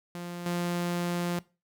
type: tone with level steps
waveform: sawtooth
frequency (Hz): 174.5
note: F3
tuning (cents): -1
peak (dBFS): -32 / -24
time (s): 0.15-1.39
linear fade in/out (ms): 0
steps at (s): 0.46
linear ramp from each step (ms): 2
effects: noise-tail reverb RT60 0.3 s tail -21 dB re dry